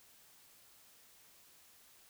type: silence
effects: white hiss -63 dBFS RMS until 2.09 s